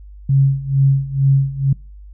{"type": "tone with tremolo", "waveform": "sine", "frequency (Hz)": 136.8, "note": "C#3", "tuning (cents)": -23, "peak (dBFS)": -8, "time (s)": [0.29, 1.73], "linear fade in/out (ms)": 5, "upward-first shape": "sine", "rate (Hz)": 2.2, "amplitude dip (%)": 85, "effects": ["noise-tail reverb RT60 0.3 s tail -24 dB re dry", "added 50 Hz sine -35 dBFS peak until 2.13 s"]}